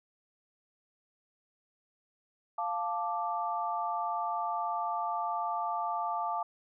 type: chord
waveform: sine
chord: D minor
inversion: first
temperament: equal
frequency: 698.5 / 880 / 1174.7 Hz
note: F5 / A5 / D6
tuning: 0 / 0 / 0 cents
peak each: -35 / -34 / -35 dBFS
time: 2.58-6.43 s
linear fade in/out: 5 ms
effects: none